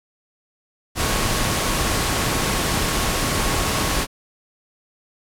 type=tone in noise; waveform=sine; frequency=1100 Hz; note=C#6; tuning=14 cents flat; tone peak=-32 dBFS; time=0.95-4.07 s; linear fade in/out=50 ms; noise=pink; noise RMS=-21 dBFS; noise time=0.95-4.07 s; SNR=-14 dB; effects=low-pass 12000 Hz 12 dB/octave